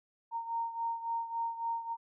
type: beating tone pair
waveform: sine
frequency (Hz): 922 / 925.6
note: A#5 / A#5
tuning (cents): -19 / -13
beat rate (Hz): 3.6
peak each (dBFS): -34 / -39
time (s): 0.31-1.97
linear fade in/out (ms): 50
effects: none